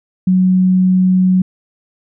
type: tone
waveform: sine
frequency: 185 Hz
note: F#3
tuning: in tune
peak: -8 dBFS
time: 0.27-1.42 s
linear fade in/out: 5 ms
effects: none